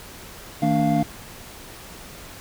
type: tone cluster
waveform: triangle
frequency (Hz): 157.3 / 223.7 / 289.9 / 696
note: D#3 / A3 / D4 / F5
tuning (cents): +19 / +29 / -22 / -6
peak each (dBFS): -21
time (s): 0.62-1.03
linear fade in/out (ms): 5
effects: pink hiss -41 dBFS RMS until 2.4 s